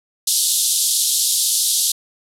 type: band-pass noise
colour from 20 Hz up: white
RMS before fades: -18 dBFS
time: 0.27-1.92 s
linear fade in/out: 5 ms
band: 3400 to 12000 Hz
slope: 48 dB/octave
effects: none